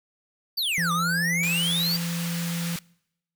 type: exponential two-way sweep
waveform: square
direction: down then up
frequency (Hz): 4773 to 1166 to 4773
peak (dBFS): -24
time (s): 0.57-1.97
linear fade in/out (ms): 10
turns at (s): 0.92
type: tone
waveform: triangle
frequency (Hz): 170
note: F3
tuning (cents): -46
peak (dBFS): -25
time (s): 0.78-2.76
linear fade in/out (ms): 0
type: high-pass noise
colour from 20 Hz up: pink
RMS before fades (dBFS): -35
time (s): 1.43-2.79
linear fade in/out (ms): 2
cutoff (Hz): 1500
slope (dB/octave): 12
effects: noise-tail reverb RT60 0.8 s tail -25 dB re dry